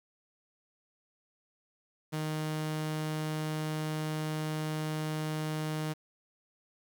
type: tone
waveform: sawtooth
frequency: 155 Hz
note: D#3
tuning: 6 cents flat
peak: -28 dBFS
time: 2.12-5.94 s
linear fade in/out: 20 ms
effects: 9-bit